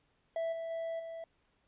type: tone with level steps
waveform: triangle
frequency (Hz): 659.3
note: E5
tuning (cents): 0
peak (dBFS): -30 / -35 / -33 / -39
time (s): 0.36-1.24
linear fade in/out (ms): 2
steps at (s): 0.52 / 0.7 / 0.99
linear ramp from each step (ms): 10
effects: pink hiss -74 dBFS RMS until 1.67 s + resampled to 8000 Hz